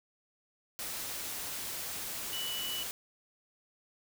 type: tone in noise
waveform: sine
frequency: 2960 Hz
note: F#7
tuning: in tune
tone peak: -36 dBFS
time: 2.33-2.83 s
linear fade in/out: 0 ms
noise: white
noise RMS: -39 dBFS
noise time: 0.79-2.91 s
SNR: 0 dB
effects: none